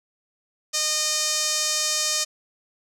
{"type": "tone with band-pass filter", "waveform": "sawtooth", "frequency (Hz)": 613, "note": "D#5", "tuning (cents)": -26, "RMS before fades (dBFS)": -24, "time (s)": [0.73, 2.25], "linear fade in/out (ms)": 20, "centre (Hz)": 6200, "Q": 2.5, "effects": []}